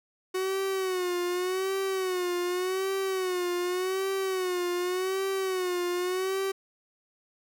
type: tone with vibrato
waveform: 45% pulse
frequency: 370 Hz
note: F#4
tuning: in tune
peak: -27 dBFS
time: 0.34-6.52 s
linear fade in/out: 10 ms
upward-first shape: sine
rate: 0.86 Hz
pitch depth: 80 cents each way
effects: none